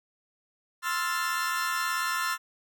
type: chord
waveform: 40% pulse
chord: F major seventh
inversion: second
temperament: equal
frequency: 1046.5 / 1318.5 / 1396.9 / 1760 Hz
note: C6 / E6 / F6 / A6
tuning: 0 / 0 / 0 / 0 cents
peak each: -32 dBFS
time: 0.82-2.38 s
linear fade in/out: 50 ms
effects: none